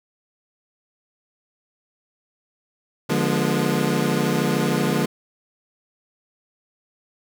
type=chord; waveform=25% pulse; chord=D diminished seventh; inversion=none; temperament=equal with one note detuned; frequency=146.83 / 174.61 / 207.7 / 240.9 Hz; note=D3 / F3 / Ab3 / Cb4; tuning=0 / 0 / 0 / -43 cents; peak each=-21 dBFS; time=3.09-5.06 s; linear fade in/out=10 ms; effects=none